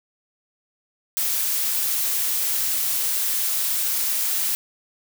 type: noise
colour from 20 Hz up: blue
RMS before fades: -23 dBFS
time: 1.17-4.55 s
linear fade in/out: 0 ms
effects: none